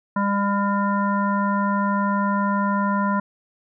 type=harmonic tone; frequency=200.7 Hz; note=G3; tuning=41 cents sharp; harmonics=1 / 3 / 5 / 7 / 9; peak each=-21 / -30 / -23 / -29 / -37 dBFS; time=0.16-3.2 s; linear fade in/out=5 ms; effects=none